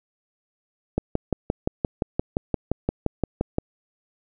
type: click train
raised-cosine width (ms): 2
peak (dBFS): -8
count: 16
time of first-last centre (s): 0.98-3.584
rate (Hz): 5.76
effects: none